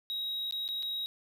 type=tone with dropouts; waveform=triangle; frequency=3813 Hz; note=A#7; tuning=38 cents sharp; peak=-31 dBFS; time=0.1-1.06 s; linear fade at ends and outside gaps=0 ms; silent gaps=0.51-0.524 / 0.679-0.688 / 0.825-0.83 s; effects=none